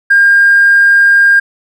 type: tone with tanh clipping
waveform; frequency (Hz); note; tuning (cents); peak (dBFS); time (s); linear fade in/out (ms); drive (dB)
triangle; 1608; G6; +44; -3; 0.1-1.4; 10; 1
effects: none